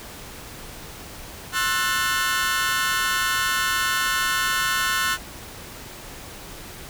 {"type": "chord", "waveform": "sawtooth", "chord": "F# half-diminished seventh", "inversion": "second", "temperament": "just", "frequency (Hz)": [1065.6, 1332, 1480, 1776], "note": ["C6", "E6", "F#6", "A6"], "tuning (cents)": [31, 18, 0, 16], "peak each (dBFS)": [-24, -24, -21, -23], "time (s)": [1.52, 5.18], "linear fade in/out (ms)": 50, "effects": ["pink hiss -39 dBFS RMS until 6.89 s"]}